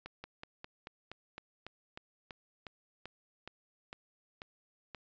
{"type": "slowing click train", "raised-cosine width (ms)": 0.3, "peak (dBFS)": -28, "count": 16, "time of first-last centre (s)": [0.06, 4.947], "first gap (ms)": 180, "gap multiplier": 1.08, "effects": ["resampled to 16000 Hz"]}